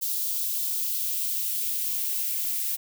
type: noise with high-pass filter sweep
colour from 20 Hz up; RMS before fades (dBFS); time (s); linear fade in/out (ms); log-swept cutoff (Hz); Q
violet; -28; 0.01-2.77; 20; 3700 to 2100; 1.5
effects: none